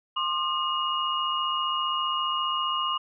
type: tone cluster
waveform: sine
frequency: 1055 / 1210 / 2871 Hz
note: C6 / D#6 / F7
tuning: +14 / -49 / +47 cents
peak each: -29 dBFS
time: 0.16-2.98 s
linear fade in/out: 10 ms
effects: none